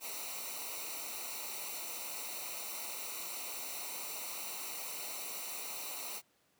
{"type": "noise with comb filter", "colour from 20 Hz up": "white", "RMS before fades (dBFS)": -42, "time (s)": [0, 6.22], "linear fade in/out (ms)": 50, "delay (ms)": 0.6, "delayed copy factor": -0.8, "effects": ["pink hiss -72 dBFS RMS until 6.59 s", "high-pass 150 Hz 12 dB/octave"]}